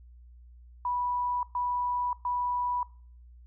sine tone bursts, 982 Hz, B5, 10 cents flat, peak -27 dBFS, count 3, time 0.85-2.83 s, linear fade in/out 2 ms, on 580 ms, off 120 ms, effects noise-tail reverb RT60 0.5 s tail -22 dB re dry + added 60 Hz sine -49 dBFS peak until 3.46 s

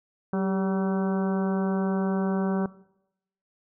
harmonic tone with a mistuned harmonic, 190.8 Hz, G3, 47 cents flat, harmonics 1 / 2 / 3 / 4 / 5 / 6 / 7 / 8, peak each -25 / -31 / -35 / -37 / -39 / -41 / -42 / -43 dBFS, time 0.33-2.66 s, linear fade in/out 2 ms, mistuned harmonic 2, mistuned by +44 cents, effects noise-tail reverb RT60 0.8 s tail -19 dB re dry

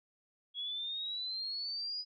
sine exponential sweep, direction up, 3322 to 4978 Hz, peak -36 dBFS, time 0.54-2.05 s, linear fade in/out 50 ms, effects none

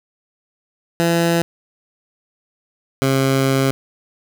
15% pulse tone pair in turn, 168.8 / 134.63 Hz, E3 / C3, +41 / +50 cents, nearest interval major third, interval 391 cents, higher first, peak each -8 / -8 dBFS, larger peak neither, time 1-1.42 / 3.02-3.71 s, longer second, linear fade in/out 0 ms, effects none

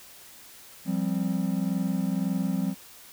triangle chord, F suspended second, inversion none, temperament just, 174.61 / 196.44 / 261.9 Hz, F3 / G3 / C4, 0 / +4 / +2 cents, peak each -27 / -26 / -29 dBFS, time 0.85-2.75 s, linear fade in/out 50 ms, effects white hiss -49 dBFS RMS until 3.12 s

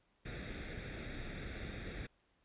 pink noise with comb filter, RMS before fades -44 dBFS, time 0.25-2.07 s, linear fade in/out 10 ms, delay 0.5 ms, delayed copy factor +0.8, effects pink hiss -75 dBFS RMS until 2.44 s + resampled to 8000 Hz

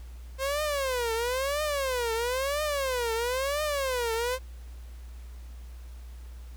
sawtooth tone with vibrato, 523.3 Hz, C5, in tune, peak -23 dBFS, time 0.38-4.39 s, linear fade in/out 50 ms, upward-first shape triangle, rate 1 Hz, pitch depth 280 cents each way, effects added 60 Hz sine -40 dBFS peak until 6.56 s + pink hiss -58 dBFS RMS until 6.56 s

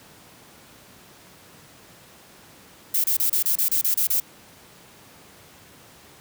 violet noise bursts, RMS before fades -21 dBFS, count 10, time 2.94-4.201 s, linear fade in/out 5 ms, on 100 ms, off 29 ms, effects pink hiss -49 dBFS RMS until 6.2 s + high-pass 100 Hz 12 dB/octave

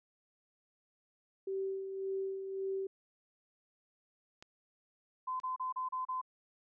sine tone with tremolo, 386.2 Hz, G4, 26 cents flat, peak -33 dBFS, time 1.47-2.87 s, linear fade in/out 5 ms, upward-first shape sine, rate 1.8 Hz, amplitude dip 50%
clicks, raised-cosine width 0.2 ms, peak -33 / -38 dBFS, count 2, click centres 4.425 / 5.4 s
sine tone bursts, 1025 Hz, C6, 36 cents flat, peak -34 dBFS, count 6, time 5.27-6.215 s, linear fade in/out 10 ms, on 130 ms, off 33 ms
effects none

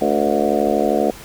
harmonic tone with a mistuned harmonic, 72.6 Hz, D2, 19 cents flat, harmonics 3 / 4 / 5 / 6 / 7 / 8 / 9 / 10, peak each -23 / -23 / -23 / -23 / -23 / -23 / -23 / -23 dBFS, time 0.01-1.11 s, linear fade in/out 5 ms, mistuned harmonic 6, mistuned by +40 cents, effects pink hiss -38 dBFS RMS until 1.24 s

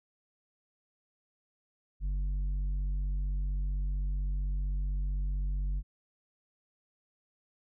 sine tone with tanh clipping, 47.84 Hz, G1, 41 cents flat, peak -30 dBFS, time 2-5.83 s, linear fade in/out 50 ms, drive 6 dB, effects none

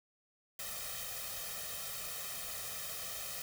white noise with comb filter, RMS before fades -42 dBFS, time 0.59-3.42 s, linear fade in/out 2 ms, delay 1.6 ms, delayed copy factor +0.95, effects none

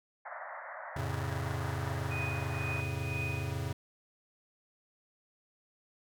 pink band-pass noise, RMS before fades -44 dBFS, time 0.25-2.81 s, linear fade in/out 10 ms, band 570 to 2000 Hz, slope 96 dB/octave
square chord, F augmented, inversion none, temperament just, 87.31 / 109.13 / 136.42 Hz, F2 / A2 / C#3, 0 / -14 / -27 cents, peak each -39 / -39 / -38 dBFS, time 0.96-3.73 s, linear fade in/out 5 ms
sine tone with tremolo, 2489 Hz, D#7, in tune, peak -35 dBFS, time 2.1-3.52 s, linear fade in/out 20 ms, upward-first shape triangle, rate 2 Hz, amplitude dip 85%
effects none

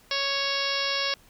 harmonic tone with a mistuned harmonic, 554.4 Hz, C#5, in tune, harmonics 1 / 2 / 3 / 4 / 5 / 6 / 7 / 8 / 9 / 10, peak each -34 / -34 / -34 / -34 / -34 / -34 / -34 / -34 / -34 / -34 dBFS, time 0.11-1.14 s, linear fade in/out 2 ms, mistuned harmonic 9, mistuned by +22 cents, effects pink hiss -57 dBFS RMS until 1.29 s

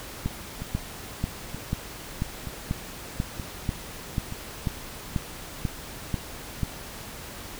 two click trains, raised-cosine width 5 ms, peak -21 / -13 dBFS, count 5 / 14, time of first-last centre 0.62-4.324 / 0.26-6.633 s, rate 1.08 / 2.04 Hz, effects pink hiss -40 dBFS RMS until 7.59 s

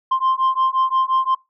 sine beating tone pair, 1046.5 / 1052.2 Hz, C6 / C6, 0 / +9 cents, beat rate 5.7 Hz, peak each -17 / -17 dBFS, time 0.11-1.35 s, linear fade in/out 10 ms, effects noise-tail reverb RT60 0.2 s tail -22 dB re dry + tanh soft clip ceiling -12 dBFS

